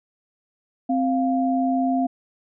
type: tone pair together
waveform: sine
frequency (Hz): 261.6 / 698.4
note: C4 / F5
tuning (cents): 0 / 0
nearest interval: octave + perfect fourth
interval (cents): 1700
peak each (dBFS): -20 / -23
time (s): 0.89-2.07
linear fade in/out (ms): 10
effects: none